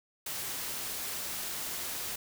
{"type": "noise", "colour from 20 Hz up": "white", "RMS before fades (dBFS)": -37, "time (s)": [0.26, 2.16], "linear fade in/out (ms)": 5, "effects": []}